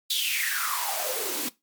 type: noise with high-pass filter sweep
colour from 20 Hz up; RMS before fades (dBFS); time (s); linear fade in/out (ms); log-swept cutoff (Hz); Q
white; -28; 0.1-1.49; 5; 3800 to 250; 8
effects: noise-tail reverb RT60 0.2 s tail -19 dB re dry + MP3 96 kbps